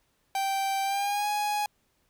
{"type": "tone with pitch glide", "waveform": "45% pulse", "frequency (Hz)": [781, 832.2], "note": ["G5", "G#5"], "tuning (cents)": [-7, 3], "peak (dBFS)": -26, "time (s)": [0.35, 1.66], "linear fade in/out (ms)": 2, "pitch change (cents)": 110, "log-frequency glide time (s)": [0.83, 1.27], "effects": ["pink hiss -71 dBFS RMS until 2.09 s"]}